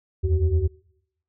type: tone cluster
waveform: sine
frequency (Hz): 77.8 / 87 / 377.8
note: D#2 / F2 / F#4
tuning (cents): 0 / -6 / +36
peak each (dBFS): -21 / -20 / -27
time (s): 0.23-0.68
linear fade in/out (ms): 20
effects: noise-tail reverb RT60 0.8 s tail -24 dB re dry + tanh soft clip ceiling -9 dBFS